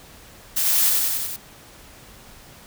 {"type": "noise with echo", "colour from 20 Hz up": "blue", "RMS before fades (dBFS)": -21, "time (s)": [0.56, 0.9], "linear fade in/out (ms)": 10, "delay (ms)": 93, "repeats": 5, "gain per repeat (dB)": -2, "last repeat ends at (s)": 1.365, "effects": ["pink hiss -46 dBFS RMS until 2.66 s"]}